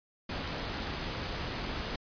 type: noise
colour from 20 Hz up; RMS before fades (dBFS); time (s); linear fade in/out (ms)
pink; -36; 0.29-1.96; 5
effects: resampled to 11025 Hz